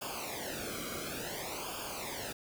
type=noise with flanger; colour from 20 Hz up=pink; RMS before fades=-40 dBFS; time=0.01-2.33 s; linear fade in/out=10 ms; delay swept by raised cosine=0.5 to 1.13 ms; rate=0.57 Hz; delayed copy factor=-0.85; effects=none